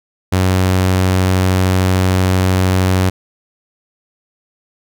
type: tone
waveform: sawtooth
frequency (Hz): 93.1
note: F#2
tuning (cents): +11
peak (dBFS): -7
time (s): 0.32-3.1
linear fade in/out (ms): 10
effects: none